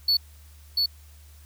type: tone with echo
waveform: triangle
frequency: 4435 Hz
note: C#8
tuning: in tune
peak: -17 dBFS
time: 0.08-0.17 s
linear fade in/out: 5 ms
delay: 690 ms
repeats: 1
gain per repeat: -2 dB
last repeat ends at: 0.86 s
effects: added 74 Hz sine -47 dBFS peak until 1.45 s + white hiss -57 dBFS RMS until 1.45 s